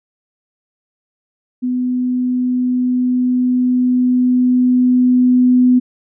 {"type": "tone with level ramp", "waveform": "sine", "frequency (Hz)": 250.4, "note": "B3", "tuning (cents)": 24, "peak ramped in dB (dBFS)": [-15, -7], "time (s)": [1.62, 5.8], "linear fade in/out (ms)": 20, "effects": []}